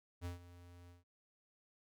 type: tone with ADSR envelope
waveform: square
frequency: 87.8 Hz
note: F2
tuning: 10 cents sharp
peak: -40 dBFS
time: 0.21-1.04 s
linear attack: 44 ms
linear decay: 130 ms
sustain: -16 dB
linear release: 150 ms
effects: none